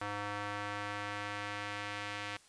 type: tone with band-pass filter sweep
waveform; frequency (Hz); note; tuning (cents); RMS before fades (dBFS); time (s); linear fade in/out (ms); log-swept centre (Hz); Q
square; 102.8; G#2; -17; -40; 0.01-2.37; 5; 1300 to 2300; 1.1
effects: white hiss -62 dBFS RMS until 2.48 s + resampled to 22050 Hz